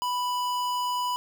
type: tone with notch filter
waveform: square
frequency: 989 Hz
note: B5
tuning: 2 cents sharp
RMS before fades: -28 dBFS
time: 0.02-1.16 s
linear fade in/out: 0 ms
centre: 11000 Hz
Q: 1.5
effects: 11-bit